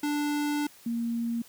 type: tone pair in turn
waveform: square / sine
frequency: 293.7 / 233.1 Hz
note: D4 / A#3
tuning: 0 / 0 cents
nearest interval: major third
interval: 400 cents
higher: first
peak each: -27 dBFS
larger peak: neither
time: 0.03-0.67 / 0.86-1.42 s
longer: first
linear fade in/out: 5 ms
effects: white hiss -54 dBFS RMS until 1.48 s